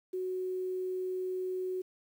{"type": "tone with quantisation", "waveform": "sine", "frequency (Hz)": 370, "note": "F#4", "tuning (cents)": 0, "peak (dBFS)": -32, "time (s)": [0.13, 1.82], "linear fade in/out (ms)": 10, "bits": 10, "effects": []}